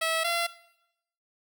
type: tone pair in turn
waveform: 10% pulse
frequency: 650 / 683.8 Hz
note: E5 / F5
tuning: -24 / -37 cents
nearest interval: minor second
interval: 87 cents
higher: second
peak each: -17 dBFS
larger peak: neither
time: 0.01-0.24 / 0.24-0.47 s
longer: neither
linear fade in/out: 10 ms
effects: noise-tail reverb RT60 0.8 s tail -18 dB re dry